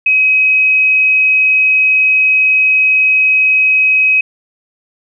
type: tone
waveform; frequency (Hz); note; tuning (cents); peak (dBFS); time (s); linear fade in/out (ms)
sine; 2538; D#7; +34; -7; 0.06-4.21; 5
effects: none